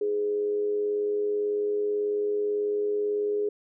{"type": "tone with amplitude modulation", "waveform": "sine", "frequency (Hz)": 415.7, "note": "G#4", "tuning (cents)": 2, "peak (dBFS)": -22, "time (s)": [0.01, 3.49], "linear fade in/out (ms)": 5, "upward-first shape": "sine", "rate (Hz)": 98.2, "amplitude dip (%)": 40, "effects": []}